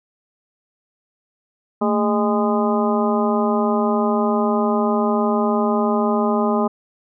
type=harmonic tone with a mistuned harmonic; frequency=205.9 Hz; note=G#3; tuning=15 cents flat; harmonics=1 / 2 / 3 / 4 / 5 / 6; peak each=-19 / -22 / -24 / -25 / -26 / -27 dBFS; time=1.81-6.68 s; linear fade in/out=10 ms; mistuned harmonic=1; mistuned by=+140 cents; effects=none